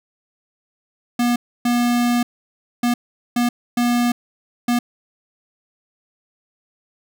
square tone bursts at uneven times, 241 Hz, B3, 42 cents flat, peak -16 dBFS, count 6, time 1.19-1.36 / 1.65-2.23 / 2.83-2.94 / 3.36-3.49 / 3.77-4.12 / 4.68-4.79 s, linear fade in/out 5 ms, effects none

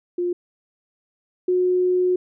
sine tone pair in turn, 353 / 363.6 Hz, F4 / F#4, +19 / -30 cents, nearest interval minor second, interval 51 cents, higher second, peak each -20 / -16 dBFS, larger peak second, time 0.18-0.33 / 1.48-2.16 s, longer second, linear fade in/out 5 ms, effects none

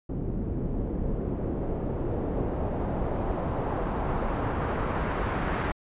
pink noise with low-pass filter sweep, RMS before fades -29 dBFS, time 0.09-5.72 s, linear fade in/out 5 ms, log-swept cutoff 300 to 1600 Hz, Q 1.1, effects resampled to 8000 Hz

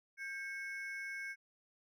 triangle ring-modulated tone, 1895 Hz, A#6, 28 cents sharp, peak -36 dBFS, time 0.17-1.36 s, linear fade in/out 50 ms, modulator 304 Hz, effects none

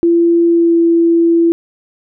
sine tone with pitch glide, 339.3 to 335.6 Hz, F4 to E4, -50 to +31 cents, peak -7 dBFS, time 0.03-1.52 s, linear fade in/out 0 ms, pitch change -19 cents, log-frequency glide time 0.46-0.77 s, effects none

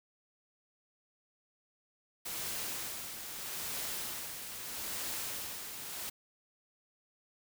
white noise with tremolo, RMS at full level -38 dBFS, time 2.25-6.1 s, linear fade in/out 10 ms, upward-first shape sine, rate 0.79 Hz, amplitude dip 50%, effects none

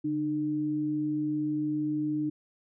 sine tone pair together, 143.57 / 302.9 Hz, D3 / D#4, -39 / -46 cents, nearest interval octave + minor second, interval 1293 cents, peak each -37 / -27 dBFS, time 0.04-2.3 s, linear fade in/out 10 ms, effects none

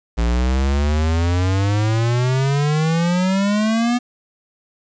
square exponential sweep, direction up, 56.3 to 246.9 Hz, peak -16 dBFS, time 0.17-3.99 s, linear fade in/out 20 ms, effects resampled to 16000 Hz + 7-bit

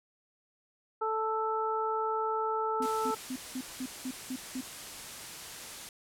harmonic tone, 440 Hz, A4, in tune, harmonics 1 / 2 / 3, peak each -33 / -33 / -33 dBFS, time 1.01-3.15 s, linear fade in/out 10 ms
sine tone bursts, 257.5 Hz, C4, 28 cents flat, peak -33 dBFS, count 8, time 2.8-4.61 s, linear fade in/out 5 ms, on 60 ms, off 190 ms
white noise, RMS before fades -43 dBFS, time 2.82-5.89 s, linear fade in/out 2 ms
effects low-pass 11000 Hz 12 dB/octave

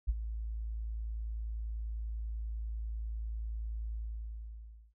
sine tone with ADSR envelope, 55.1 Hz, A1, 3 cents sharp, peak -24 dBFS, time 0.07-4.94 s, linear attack 23 ms, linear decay 33 ms, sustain -11 dB, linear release 1000 ms, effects none

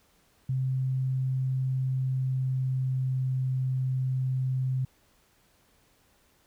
sine tone with pitch glide, 130.81 to 129.98 Hz, C3 to C3, 0 to -11 cents, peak -25 dBFS, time 0.49-4.85 s, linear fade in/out 5 ms, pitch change -11 cents, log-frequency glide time 1.77-3.51 s, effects pink hiss -65 dBFS RMS until 6.46 s

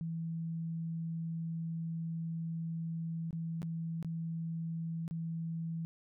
sine tone with dropouts, 164.5 Hz, E3, 3 cents flat, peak -35 dBFS, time 0.01-5.85 s, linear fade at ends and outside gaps 0 ms, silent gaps 3.308-3.329 / 3.619-3.629 / 4.027-4.047 / 5.079-5.11 s, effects none

